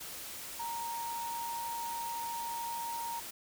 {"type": "tone in noise", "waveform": "sine", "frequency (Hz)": 932.3, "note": "A#5", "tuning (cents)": 0, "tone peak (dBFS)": -36, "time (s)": [0.59, 3.2], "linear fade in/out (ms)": 10, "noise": "white", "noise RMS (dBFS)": -44, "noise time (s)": [0, 3.31], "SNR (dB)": 5, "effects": []}